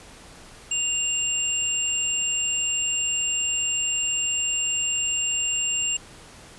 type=tone pair together; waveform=sine; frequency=2795 / 7462 Hz; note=F7 / A#8; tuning=+1 / +1 cents; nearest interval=octave + perfect fourth; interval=1700 cents; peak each=-25 dBFS; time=0.71-5.97 s; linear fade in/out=5 ms; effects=pink hiss -46 dBFS RMS until 6.58 s + resampled to 24000 Hz